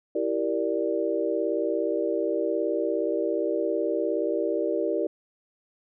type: chord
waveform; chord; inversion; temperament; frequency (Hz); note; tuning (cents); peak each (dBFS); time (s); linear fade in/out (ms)
sine; E half-diminished seventh; none; equal with one note detuned; 329.6 / 388.8 / 466.2 / 587.3; E4 / G4 / Bb4 / D5; 0 / -14 / 0 / 0; -29; 0.15-5.07; 5
effects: none